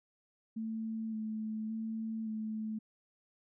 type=tone with vibrato; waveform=sine; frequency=220 Hz; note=A3; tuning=in tune; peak=-35 dBFS; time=0.56-2.79 s; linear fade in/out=10 ms; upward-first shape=square; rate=0.88 Hz; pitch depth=18 cents each way; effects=none